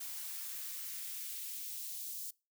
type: noise with high-pass filter sweep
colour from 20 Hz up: blue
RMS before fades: -43 dBFS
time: 0-2.31 s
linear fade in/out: 10 ms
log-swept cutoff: 680 to 5000 Hz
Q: 0.9
effects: noise-tail reverb RT60 0.3 s tail -24 dB re dry